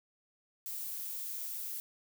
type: noise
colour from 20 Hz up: violet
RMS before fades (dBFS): -40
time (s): 0.66-1.8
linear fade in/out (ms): 0
effects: none